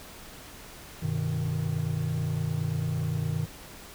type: chord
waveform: triangle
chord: G augmented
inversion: none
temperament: equal with one note detuned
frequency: 98 / 126.14 / 155.56 Hz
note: G2 / B2 / D#3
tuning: 0 / +37 / 0 cents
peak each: -31 / -30 / -27 dBFS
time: 1.02-3.46 s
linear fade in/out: 10 ms
effects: pink hiss -46 dBFS RMS until 3.94 s